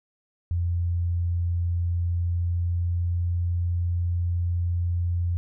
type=tone with pitch glide; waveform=sine; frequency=86.5 to 87.05 Hz; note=F2 to F2; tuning=-16 to -5 cents; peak=-22 dBFS; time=0.51-5.37 s; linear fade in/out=0 ms; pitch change=+11 cents; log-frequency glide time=1.91-3.29 s; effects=none